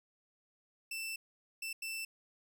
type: tone bursts at uneven times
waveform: sawtooth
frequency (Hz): 2665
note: E7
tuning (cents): +18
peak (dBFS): -35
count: 3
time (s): 0.91-1.16 / 1.62-1.73 / 1.82-2.05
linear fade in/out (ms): 5
effects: none